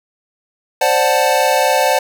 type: chord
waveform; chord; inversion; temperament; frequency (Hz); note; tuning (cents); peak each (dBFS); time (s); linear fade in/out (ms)
square; D dominant seventh; third; equal; 523.3 / 587.3 / 740 / 880; C5 / D5 / F#5 / A5; 0 / 0 / 0 / 0; -18; 0.81-1.99; 5
effects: 7-bit